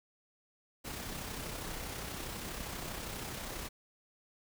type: noise with amplitude modulation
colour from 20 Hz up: pink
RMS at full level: -40 dBFS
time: 0.84-3.69 s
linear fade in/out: 20 ms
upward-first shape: sine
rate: 32.4 Hz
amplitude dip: 35%
effects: none